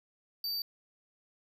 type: tone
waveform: square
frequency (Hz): 4627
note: D8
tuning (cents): -27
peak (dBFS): -33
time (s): 0.44-0.62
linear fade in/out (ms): 2
effects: none